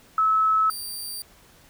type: tone pair in turn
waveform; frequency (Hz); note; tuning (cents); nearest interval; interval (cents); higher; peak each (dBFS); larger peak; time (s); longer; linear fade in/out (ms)
sine / 15% pulse; 1298 / 4687; E6 / D8; -27 / -4; octave + minor seventh; 2223; second; -17 / -25; first; 0.18-0.7 / 0.7-1.22; neither; 2
effects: pink hiss -54 dBFS RMS until 1.69 s